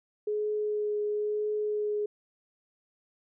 sine tone with vibrato, 420.5 Hz, G#4, 22 cents sharp, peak -27 dBFS, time 0.27-2.06 s, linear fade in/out 5 ms, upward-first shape triangle, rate 1 Hz, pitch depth 13 cents each way, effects none

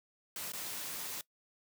white noise with dropouts, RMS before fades -41 dBFS, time 0.36-1.21 s, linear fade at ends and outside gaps 1 ms, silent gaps 0.52-0.534 s, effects noise-tail reverb RT60 0.1 s tail -20 dB re dry + high-pass 100 Hz 12 dB/octave

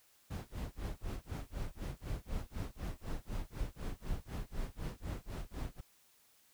brown noise with tremolo, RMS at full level -37 dBFS, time 0.3-5.81 s, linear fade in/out 10 ms, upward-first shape sine, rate 4 Hz, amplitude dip 100%, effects white hiss -68 dBFS RMS until 6.53 s

